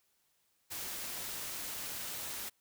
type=noise; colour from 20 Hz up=white; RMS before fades=-41 dBFS; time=0.7-2.5 s; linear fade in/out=20 ms; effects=white hiss -75 dBFS RMS until 2.6 s